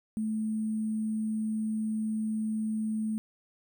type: tone with sample-and-hold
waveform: sine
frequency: 218 Hz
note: A3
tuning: 16 cents flat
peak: -28 dBFS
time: 0.17-3.18 s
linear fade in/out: 0 ms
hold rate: 8820 Hz
effects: none